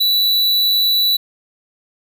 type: tone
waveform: square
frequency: 3951 Hz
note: B7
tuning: in tune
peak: -13 dBFS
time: 0-1.17 s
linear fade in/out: 10 ms
effects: none